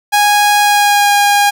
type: tone with pitch glide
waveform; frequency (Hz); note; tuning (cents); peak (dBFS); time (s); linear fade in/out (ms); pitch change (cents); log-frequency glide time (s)
sawtooth; 826 to 815.1; G#5 to G#5; -10 to -33; -4; 0.12-1.51; 20; -23; 0.57-1.13
effects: none